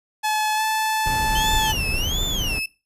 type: tone with pitch glide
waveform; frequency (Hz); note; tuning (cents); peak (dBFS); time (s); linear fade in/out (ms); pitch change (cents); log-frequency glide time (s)
sawtooth; 858 to 872.5; A5 to A5; -44 to -15; -16; 0.23-1.73; 20; +29; 0.55-0.62
type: noise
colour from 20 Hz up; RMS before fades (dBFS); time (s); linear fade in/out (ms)
brown; -26; 1.05-2.6; 20
type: tone with vibrato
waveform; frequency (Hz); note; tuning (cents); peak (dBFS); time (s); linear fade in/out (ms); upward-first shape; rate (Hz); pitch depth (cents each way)
35% pulse; 3031; F#7; +41; -22; 1.35-2.66; 5; sine; 1.4; 270
effects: noise-tail reverb RT60 0.3 s tail -20 dB re dry + resampled to 32000 Hz